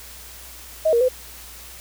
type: tone with pitch steps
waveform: sine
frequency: 632 / 469.8 / 508 Hz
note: D#5 / A#4 / B4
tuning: +27 / +13 / +49 cents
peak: -14 dBFS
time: 0.85-1.087 s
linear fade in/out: 10 ms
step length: 79 ms
effects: added 60 Hz sine -45 dBFS peak until 1.8 s + white hiss -41 dBFS RMS until 1.8 s